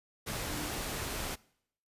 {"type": "tone in noise", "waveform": "sine", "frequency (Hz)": 299.3, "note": "D4", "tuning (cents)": 33, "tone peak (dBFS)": -42, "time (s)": [0.48, 0.72], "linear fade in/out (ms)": 20, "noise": "pink", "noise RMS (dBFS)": -37, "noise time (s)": [0.26, 1.36], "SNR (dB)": -8, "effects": ["noise-tail reverb RT60 0.7 s tail -23 dB re dry", "resampled to 32000 Hz"]}